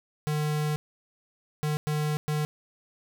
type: tone bursts at uneven times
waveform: square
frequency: 151 Hz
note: D3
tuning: 48 cents sharp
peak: -26 dBFS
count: 4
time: 0.27-0.76 / 1.63-1.77 / 1.87-2.17 / 2.28-2.45 s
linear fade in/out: 0 ms
effects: none